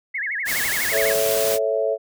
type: tone with vibrato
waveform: sine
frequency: 1905 Hz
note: A#6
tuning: 37 cents sharp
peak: -23 dBFS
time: 0.14-1.13 s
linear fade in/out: 10 ms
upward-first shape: sine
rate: 12 Hz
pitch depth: 260 cents each way
type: noise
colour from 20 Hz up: white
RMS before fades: -25 dBFS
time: 0.45-1.59 s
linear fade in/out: 50 ms
type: chord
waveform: sine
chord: A major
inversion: none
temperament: equal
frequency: 440 / 554.4 / 659.3 Hz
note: A4 / C#5 / E5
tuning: 0 / 0 / 0 cents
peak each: -23 / -23 / -23 dBFS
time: 0.91-1.98 s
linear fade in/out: 50 ms
effects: none